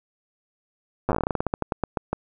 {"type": "slowing click train", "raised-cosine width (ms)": 1, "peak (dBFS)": -9, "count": 21, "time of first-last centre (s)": [1.09, 2.13], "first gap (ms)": 8, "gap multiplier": 1.17, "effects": []}